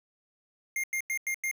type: tone bursts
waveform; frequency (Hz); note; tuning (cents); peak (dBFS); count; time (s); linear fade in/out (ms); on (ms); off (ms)
square; 2118; C7; +21; -29; 5; 0.76-1.513; 2; 77; 92
effects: none